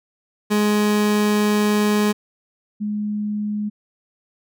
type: tone pair in turn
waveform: 30% pulse / sine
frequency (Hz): 209.2 / 209.2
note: G#3 / G#3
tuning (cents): +13 / +13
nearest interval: unison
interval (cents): 0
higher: neither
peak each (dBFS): -13 / -21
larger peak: first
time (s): 0.5-2.13 / 2.8-3.7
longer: first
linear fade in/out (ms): 20
effects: none